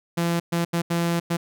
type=tone bursts at uneven times; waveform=sawtooth; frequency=170 Hz; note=F3; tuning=46 cents flat; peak=-17 dBFS; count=5; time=0.17-0.4 / 0.52-0.65 / 0.73-0.82 / 0.9-1.2 / 1.3-1.37 s; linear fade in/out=10 ms; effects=none